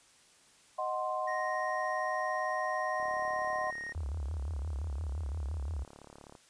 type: chord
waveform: sine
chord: C diminished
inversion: first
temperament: equal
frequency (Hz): 622.3 / 740 / 1046.5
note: Eb5 / Gb5 / C6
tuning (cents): 0 / 0 / 0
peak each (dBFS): -36 / -36 / -35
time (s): 0.78-3.71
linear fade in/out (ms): 10
type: tone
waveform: triangle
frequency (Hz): 1864.7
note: A#6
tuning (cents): 0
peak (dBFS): -36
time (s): 1.27-3.93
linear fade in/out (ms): 10
type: click train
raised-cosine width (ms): 1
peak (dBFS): -36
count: 121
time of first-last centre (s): 3-6.352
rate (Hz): 35.8
type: tone with vibrato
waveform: sine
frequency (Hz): 74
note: D2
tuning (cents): +14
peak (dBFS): -33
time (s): 3.95-5.84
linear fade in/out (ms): 10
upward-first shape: sine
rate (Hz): 5.8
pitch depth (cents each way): 200
effects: white hiss -62 dBFS RMS until 6.49 s + resampled to 22050 Hz